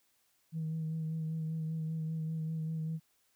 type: tone with vibrato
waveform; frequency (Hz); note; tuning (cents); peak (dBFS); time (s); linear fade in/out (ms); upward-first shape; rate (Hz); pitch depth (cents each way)
sine; 159.5; D#3; +43; -32; 0.52-3; 50; sine; 5.1; 23
effects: tanh soft clip ceiling -30 dBFS + white hiss -73 dBFS RMS until 3.35 s